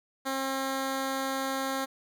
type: tone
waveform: 10% pulse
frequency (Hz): 268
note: C4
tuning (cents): +42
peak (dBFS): -21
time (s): 0.25-1.86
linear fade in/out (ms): 20
effects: none